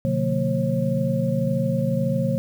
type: tone cluster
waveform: sine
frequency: 125.2 / 147 / 179.2 / 227 / 539 Hz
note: B2 / D3 / F3 / A#3 / C#5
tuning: +24 / +2 / +45 / -46 / -49 cents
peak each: -26 dBFS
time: 0.05-2.38 s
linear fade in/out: 0 ms
effects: 8-bit